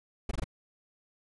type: noise bursts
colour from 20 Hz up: brown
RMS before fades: -30 dBFS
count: 4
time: 0.29-0.442 s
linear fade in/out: 5 ms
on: 23 ms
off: 20 ms
effects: resampled to 24000 Hz